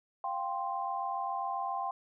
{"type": "chord", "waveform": "sine", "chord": "F suspended second", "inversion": "none", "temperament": "just", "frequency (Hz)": [698.5, 785.8, 1047.7], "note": ["F5", "G5", "C6"], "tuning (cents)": [0, 4, 2], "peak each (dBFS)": [-39, -35, -36], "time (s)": [0.24, 1.91], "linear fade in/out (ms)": 2, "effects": []}